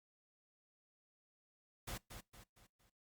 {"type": "noise with echo", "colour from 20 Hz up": "pink", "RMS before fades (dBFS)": -45, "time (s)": [1.87, 1.98], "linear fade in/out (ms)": 10, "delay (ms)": 230, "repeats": 4, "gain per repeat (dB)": -7, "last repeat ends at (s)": 2.9, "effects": ["noise-tail reverb RT60 0.2 s tail -23 dB re dry", "Opus 48 kbps"]}